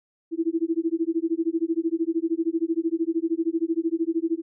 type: tone with tremolo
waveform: sine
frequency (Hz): 329.6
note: E4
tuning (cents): 0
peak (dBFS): -18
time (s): 0.31-4.42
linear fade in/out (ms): 50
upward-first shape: sine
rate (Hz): 13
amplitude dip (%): 100
effects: none